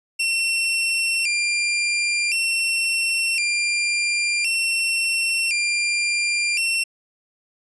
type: tone with vibrato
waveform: sawtooth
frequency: 2545 Hz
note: D#7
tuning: 39 cents sharp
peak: -16 dBFS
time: 0.19-6.84 s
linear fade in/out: 10 ms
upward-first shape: square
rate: 0.47 Hz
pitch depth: 110 cents each way
effects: resampled to 24000 Hz